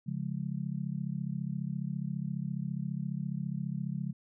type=chord; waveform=sine; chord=Db major; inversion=none; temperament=just; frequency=138.59 / 173.24 / 207.9 Hz; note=Db3 / F3 / Ab3; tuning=0 / -14 / +2 cents; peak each=-36 / -36 / -39 dBFS; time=0.06-4.13 s; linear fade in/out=20 ms; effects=none